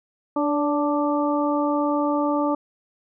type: harmonic tone with a mistuned harmonic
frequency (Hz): 293.7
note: D4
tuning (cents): 0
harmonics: 1 / 2 / 3 / 4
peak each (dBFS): -22 / -25 / -27 / -28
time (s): 0.36-2.55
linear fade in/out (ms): 5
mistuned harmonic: 2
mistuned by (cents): -25
effects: none